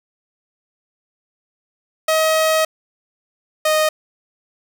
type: tone pair in turn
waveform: sawtooth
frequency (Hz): 634 / 620.6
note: D#5 / D#5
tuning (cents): +32 / -5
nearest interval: unison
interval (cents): 37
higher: first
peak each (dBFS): -10 / -10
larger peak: neither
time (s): 2.08-2.65 / 3.65-3.89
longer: first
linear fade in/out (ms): 5
effects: 8-bit